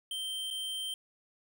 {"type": "tone with dropouts", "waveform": "square", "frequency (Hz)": 3132, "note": "G7", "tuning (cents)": -2, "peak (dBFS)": -35, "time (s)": [0.11, 0.94], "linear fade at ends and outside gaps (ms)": 2, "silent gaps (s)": [0.504, 0.509], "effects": []}